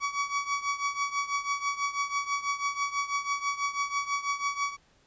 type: tone with tremolo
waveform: 30% pulse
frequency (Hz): 1134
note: C#6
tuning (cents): +39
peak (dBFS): -22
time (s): 0-4.77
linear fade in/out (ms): 50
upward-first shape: triangle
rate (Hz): 6.1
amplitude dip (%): 85
effects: pink hiss -64 dBFS RMS until 5.06 s + resampled to 16000 Hz